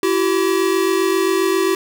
square tone pair together, 335.3 / 382.8 Hz, E4 / G4, +30 / -41 cents, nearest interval major second, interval 229 cents, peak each -20 / -17 dBFS, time 0.03-1.75 s, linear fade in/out 2 ms, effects none

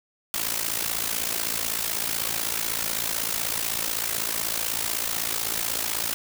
white noise with amplitude modulation, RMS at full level -24 dBFS, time 0.34-6.14 s, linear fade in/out 0 ms, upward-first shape sine, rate 56 Hz, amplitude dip 80%, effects none

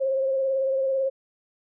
sine tone with vibrato, 535 Hz, C5, 38 cents sharp, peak -21 dBFS, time 0-1.1 s, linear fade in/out 20 ms, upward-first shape triangle, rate 18 Hz, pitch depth 34 cents each way, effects none

